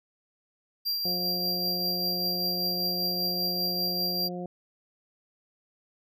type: tone with tremolo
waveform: square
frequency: 4745 Hz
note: D8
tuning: 17 cents sharp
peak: -26 dBFS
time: 0.85-4.29 s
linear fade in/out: 20 ms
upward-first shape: triangle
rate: 5.1 Hz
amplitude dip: 40%
type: harmonic tone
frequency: 178.2 Hz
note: F3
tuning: 35 cents sharp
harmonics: 1 / 2 / 3 / 4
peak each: -35 / -38 / -40 / -41 dBFS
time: 1.05-4.46 s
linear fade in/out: 2 ms
effects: none